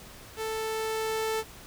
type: tone with level ramp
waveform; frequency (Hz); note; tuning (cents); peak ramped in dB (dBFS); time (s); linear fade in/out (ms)
sawtooth; 440.8; A4; +3; -27 to -23; 0.36-1.44; 50
effects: pink hiss -48 dBFS RMS until 1.66 s

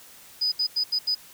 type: tone bursts at uneven times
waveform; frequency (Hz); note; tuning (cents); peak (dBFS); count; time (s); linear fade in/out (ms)
sine; 4978; D#8; 0; -21; 5; 0.41-0.52 / 0.59-0.67 / 0.76-0.84 / 0.92-0.99 / 1.07-1.15; 10
effects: white hiss -49 dBFS RMS until 1.33 s

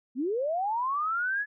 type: linear sweep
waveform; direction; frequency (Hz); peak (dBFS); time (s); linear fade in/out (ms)
sine; up; 229.6 to 1718; -26; 0.15-1.46; 50
effects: none

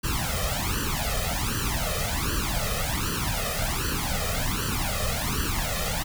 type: noise with flanger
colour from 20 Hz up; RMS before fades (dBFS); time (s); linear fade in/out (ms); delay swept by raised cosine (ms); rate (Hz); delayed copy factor
pink; -27; 0.03-6.04; 20; 0.67 to 1.63; 1.3; +1
effects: none

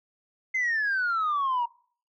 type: exponential sweep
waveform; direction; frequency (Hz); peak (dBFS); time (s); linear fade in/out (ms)
sine; down; 2093 to 935; -22; 0.54-1.66; 10
effects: noise-tail reverb RT60 0.5 s tail -23 dB re dry + tanh soft clip ceiling -21 dBFS

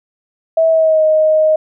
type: tone with pitch glide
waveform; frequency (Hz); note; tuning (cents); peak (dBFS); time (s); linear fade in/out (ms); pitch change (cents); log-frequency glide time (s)
sine; 650 to 623.9; E5 to D#5; -24 to +5; -8; 0.57-1.56; 5; -71; 0.69-1.04
effects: none

